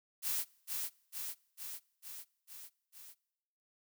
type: noise with echo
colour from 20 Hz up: blue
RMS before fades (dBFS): -35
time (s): 0.22-0.45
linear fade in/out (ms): 50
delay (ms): 450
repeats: 6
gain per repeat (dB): -3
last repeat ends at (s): 3.15
effects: noise-tail reverb RT60 1.0 s tail -26 dB re dry